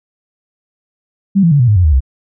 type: tone with pitch steps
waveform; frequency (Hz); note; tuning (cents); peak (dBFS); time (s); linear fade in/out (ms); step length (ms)
sine; 196 / 167.7 / 143.48 / 122.76 / 105.03 / 89.87 / 76.89 / 65.79; G3 / E3 / D3 / B2 / G#2 / F#2 / D#2 / C2; 0 / +30 / -40 / -10 / +20 / -50 / -20 / +10; -6; 1.35-2.006; 20; 82
effects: none